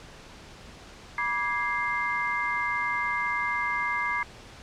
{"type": "tone cluster", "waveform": "sine", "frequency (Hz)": [968, 1171, 1650, 2097], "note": ["B5", "D6", "G#6", "C7"], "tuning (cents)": [-35, -5, -12, 3], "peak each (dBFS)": [-32, -32, -32, -29], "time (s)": [1.18, 4.23], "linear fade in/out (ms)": 2, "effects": ["pink hiss -47 dBFS RMS until 4.62 s", "low-pass 6000 Hz 12 dB/octave"]}